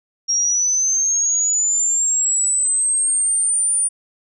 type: linear sweep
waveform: sine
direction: up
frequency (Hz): 5588 to 9397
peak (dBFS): -15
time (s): 0.28-3.89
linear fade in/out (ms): 20
effects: none